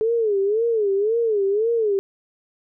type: tone with vibrato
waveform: sine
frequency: 427.5 Hz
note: A4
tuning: 50 cents flat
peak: -17 dBFS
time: 0.01-1.99 s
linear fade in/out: 0 ms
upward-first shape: sine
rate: 1.9 Hz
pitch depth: 160 cents each way
effects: none